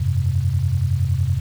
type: chord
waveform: sine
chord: F suspended second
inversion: none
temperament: equal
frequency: 87.31 / 98 / 130.81 Hz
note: F2 / G2 / C3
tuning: 0 / 0 / 0 cents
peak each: -21 dBFS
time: 0-1.4 s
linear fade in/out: 10 ms
effects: 7-bit